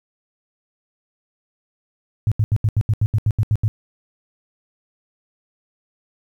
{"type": "tone bursts", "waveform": "sine", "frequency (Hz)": 107.5, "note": "A2", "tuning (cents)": -40, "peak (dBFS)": -13, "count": 12, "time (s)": [2.27, 3.68], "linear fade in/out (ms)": 0, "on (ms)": 46, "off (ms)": 78, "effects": ["9-bit"]}